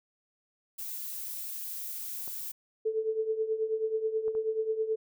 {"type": "noise", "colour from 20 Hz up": "violet", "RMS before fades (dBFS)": -38, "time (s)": [0.78, 2.52], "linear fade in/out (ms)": 10}
{"type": "clicks", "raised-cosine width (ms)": 1, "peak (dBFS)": -34, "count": 3, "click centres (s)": [2.278, 4.281, 4.351]}
{"type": "tone with tremolo", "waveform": "sine", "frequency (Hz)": 440, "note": "A4", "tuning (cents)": 0, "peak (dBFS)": -24, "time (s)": [2.85, 4.96], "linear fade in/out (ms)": 10, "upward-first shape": "triangle", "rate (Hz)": 9.3, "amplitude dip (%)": 80}
{"effects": []}